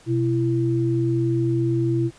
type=tone pair together; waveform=sine; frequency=125.6 / 335.3 Hz; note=B2 / E4; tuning=+30 / +30 cents; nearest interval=octave + perfect fourth; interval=1700 cents; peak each=-21 dBFS; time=0.06-2.11 s; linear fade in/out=50 ms; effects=pink hiss -51 dBFS RMS until 2.18 s + resampled to 22050 Hz